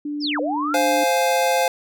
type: tone with pitch glide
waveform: sine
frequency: 293.7 to 296.1 Hz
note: D4 to D4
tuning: 0 to +14 cents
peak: -24 dBFS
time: 0.05-1.04 s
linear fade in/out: 5 ms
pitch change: +14 cents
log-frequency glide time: 0.23-0.43 s
type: linear two-way sweep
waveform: sine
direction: down then up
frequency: 5588 to 466.7 to 1522 Hz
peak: -22 dBFS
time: 0.2-0.78 s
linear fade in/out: 50 ms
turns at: 0.4 s
type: chord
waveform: square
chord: F minor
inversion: second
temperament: just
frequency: 523.8 / 698.5 / 838.1 Hz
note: C5 / F5 / Ab5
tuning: +2 / 0 / +16 cents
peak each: -21 / -22 / -23 dBFS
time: 0.74-1.68 s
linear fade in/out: 2 ms
effects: none